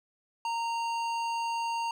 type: tone with hard clipping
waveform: sine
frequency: 925 Hz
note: A#5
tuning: 14 cents flat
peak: -31 dBFS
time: 0.45-1.91 s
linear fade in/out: 2 ms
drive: 13 dB
effects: none